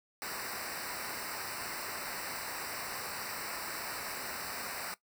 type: noise with comb filter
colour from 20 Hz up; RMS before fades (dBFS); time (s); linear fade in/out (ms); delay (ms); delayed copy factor
pink; -40; 0.22-4.94; 0; 0.3; -0.95
effects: noise-tail reverb RT60 0.1 s tail -17 dB re dry